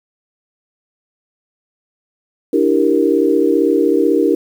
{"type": "chord", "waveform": "sine", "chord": "E half-diminished seventh", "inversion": "third", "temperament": "equal", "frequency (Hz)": [293.7, 329.6, 392, 466.2], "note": ["D4", "E4", "G4", "Bb4"], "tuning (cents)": [0, 0, 0, 0], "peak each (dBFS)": -16, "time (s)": [2.53, 4.35], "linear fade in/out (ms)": 5, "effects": ["7-bit"]}